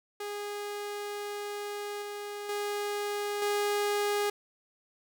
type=tone with level steps; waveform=sawtooth; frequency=411.4 Hz; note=G#4; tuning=16 cents flat; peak=-31 / -33 / -27 / -23 dBFS; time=0.2-4.3 s; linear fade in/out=5 ms; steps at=2.02 / 2.49 / 3.42 s; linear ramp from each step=2 ms; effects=none